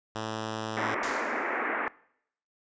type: tone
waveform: 5% pulse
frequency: 110 Hz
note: A2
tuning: in tune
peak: -21 dBFS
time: 0.15-0.95 s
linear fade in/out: 10 ms
type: band-pass noise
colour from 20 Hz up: white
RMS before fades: -31 dBFS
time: 0.77-1.88 s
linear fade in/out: 0 ms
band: 230 to 2100 Hz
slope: 48 dB/octave
type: noise with exponential decay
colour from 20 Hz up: white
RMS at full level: -34 dBFS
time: 1.03-1.72 s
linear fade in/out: 2 ms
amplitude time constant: 150 ms
effects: noise-tail reverb RT60 0.7 s tail -22 dB re dry + resampled to 16000 Hz